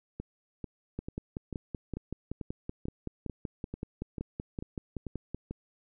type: two click trains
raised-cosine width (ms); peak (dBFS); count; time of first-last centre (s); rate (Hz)
3; -24 / -22; 13 / 24; 0.2-5.51 / 0.99-5.346; 2.26 / 5.28
effects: none